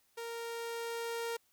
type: tone with level ramp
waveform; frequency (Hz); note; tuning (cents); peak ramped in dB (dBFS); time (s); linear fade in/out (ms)
sawtooth; 464.3; A#4; -7; -36 to -31; 0.17-1.37; 10
effects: white hiss -72 dBFS RMS until 1.52 s